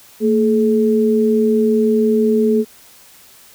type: tone pair together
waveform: sine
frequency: 226.1 / 427.2 Hz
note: A3 / G#4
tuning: +47 / +49 cents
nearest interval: major seventh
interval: 1102 cents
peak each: -14 dBFS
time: 0.2-2.65 s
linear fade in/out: 50 ms
effects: white hiss -45 dBFS RMS until 3.54 s